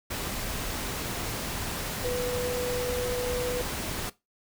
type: tone in noise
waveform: sine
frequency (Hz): 493.9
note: B4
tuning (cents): 0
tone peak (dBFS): -28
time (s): 2.04-3.62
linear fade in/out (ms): 10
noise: pink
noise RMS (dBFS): -33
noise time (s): 0.1-4.1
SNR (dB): +2
effects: noise-tail reverb RT60 0.2 s tail -18 dB re dry